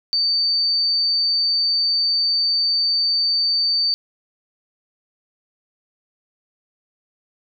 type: tone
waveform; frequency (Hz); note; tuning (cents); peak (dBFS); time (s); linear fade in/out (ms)
sine; 4585; D8; -42; -16; 0.13-3.94; 0
effects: none